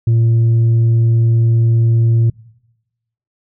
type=tone; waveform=sine; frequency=115 Hz; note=A#2; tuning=23 cents flat; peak=-6 dBFS; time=0.07-2.3 s; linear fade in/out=5 ms; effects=noise-tail reverb RT60 1.0 s tail -25 dB re dry + tanh soft clip ceiling -8 dBFS